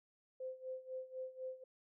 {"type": "tone with tremolo", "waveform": "sine", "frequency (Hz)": 517, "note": "C5", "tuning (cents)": -21, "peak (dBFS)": -40, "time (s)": [0.4, 1.64], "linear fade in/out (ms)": 5, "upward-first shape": "sine", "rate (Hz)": 4, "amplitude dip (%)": 85, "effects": []}